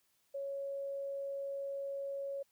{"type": "tone", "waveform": "sine", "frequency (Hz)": 554.4, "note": "C#5", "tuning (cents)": 0, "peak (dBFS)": -37, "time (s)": [0.34, 2.43], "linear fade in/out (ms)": 10, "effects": ["white hiss -75 dBFS RMS until 2.51 s"]}